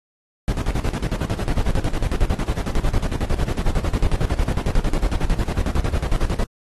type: noise with tremolo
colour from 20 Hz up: brown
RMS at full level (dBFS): -18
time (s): 0.48-6.44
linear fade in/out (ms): 0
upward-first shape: square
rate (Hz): 11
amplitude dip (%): 75
effects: AAC 32 kbps